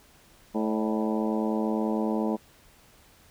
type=harmonic tone with a mistuned harmonic; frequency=109 Hz; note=A2; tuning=16 cents flat; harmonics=2 / 3 / 4 / 5 / 6 / 7 / 8 / 9; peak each=-27 / -31 / -33 / -35 / -37 / -38 / -39 / -40 dBFS; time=0.54-2.37 s; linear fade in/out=20 ms; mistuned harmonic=6; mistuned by=-62 cents; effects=pink hiss -57 dBFS RMS until 3.3 s